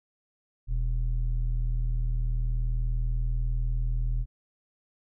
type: tone with low-pass filter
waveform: square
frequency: 40.15 Hz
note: E1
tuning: 45 cents flat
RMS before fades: -27 dBFS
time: 0.67-4.26 s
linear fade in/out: 50 ms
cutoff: 91 Hz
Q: 8.2
effects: none